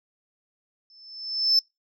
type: tone with exponential growth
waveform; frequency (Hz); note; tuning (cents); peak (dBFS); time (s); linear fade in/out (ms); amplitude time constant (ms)
sine; 5274; E8; 0; -13; 0.9-1.59; 1; 150
effects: noise-tail reverb RT60 0.2 s tail -26 dB re dry + tanh soft clip ceiling -13 dBFS